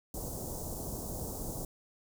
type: band-stop noise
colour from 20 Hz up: pink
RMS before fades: -39 dBFS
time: 0.14-1.65 s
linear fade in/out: 2 ms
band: 800 to 6400 Hz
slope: 24 dB/octave
effects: none